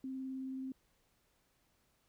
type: tone with vibrato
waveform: sine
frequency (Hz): 263.2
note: C4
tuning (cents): +10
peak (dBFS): -39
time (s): 0.04-0.72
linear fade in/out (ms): 2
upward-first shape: square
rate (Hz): 19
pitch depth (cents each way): 9
effects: pink hiss -75 dBFS RMS until 2.08 s